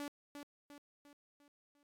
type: tone with echo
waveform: sawtooth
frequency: 288.7 Hz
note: D4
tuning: 30 cents flat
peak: -37 dBFS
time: 0-0.08 s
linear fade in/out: 0 ms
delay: 350 ms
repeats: 5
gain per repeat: -6 dB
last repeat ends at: 1.83 s
effects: AAC 48 kbps